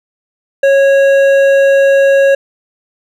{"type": "tone with hard clipping", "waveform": "sine", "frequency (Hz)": 550, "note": "C#5", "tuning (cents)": -14, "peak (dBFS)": -7, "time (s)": [0.63, 2.35], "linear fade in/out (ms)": 5, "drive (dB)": 9, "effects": []}